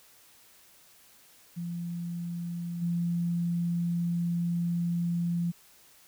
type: tone with level steps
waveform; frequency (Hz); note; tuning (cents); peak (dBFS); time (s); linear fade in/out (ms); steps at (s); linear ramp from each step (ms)
sine; 171.9; F3; -27; -32 / -26; 1.56-5.52; 20; 2.81; 20
effects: white hiss -58 dBFS RMS until 6.07 s